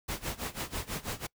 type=noise with tremolo; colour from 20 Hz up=pink; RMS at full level=-34 dBFS; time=0.08-1.27 s; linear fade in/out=10 ms; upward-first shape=sine; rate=6.1 Hz; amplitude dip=90%; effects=noise-tail reverb RT60 0.1 s tail -25 dB re dry